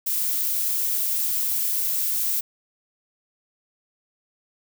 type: noise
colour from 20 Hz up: violet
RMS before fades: -24 dBFS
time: 0.06-2.41 s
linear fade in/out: 10 ms
effects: none